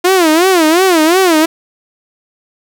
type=tone with vibrato; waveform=sawtooth; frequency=343.8 Hz; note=F4; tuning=27 cents flat; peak=-3 dBFS; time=0.04-1.46 s; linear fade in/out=10 ms; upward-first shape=sine; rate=2.8 Hz; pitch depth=190 cents each way; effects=none